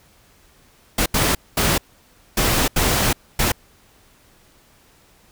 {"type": "noise bursts at uneven times", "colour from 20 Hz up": "pink", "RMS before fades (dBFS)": -18, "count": 6, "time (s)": [[0.98, 1.06], [1.14, 1.35], [1.57, 1.78], [2.37, 2.68], [2.76, 3.13], [3.39, 3.52]], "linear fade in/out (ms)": 5, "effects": ["pink hiss -54 dBFS RMS until 5.31 s"]}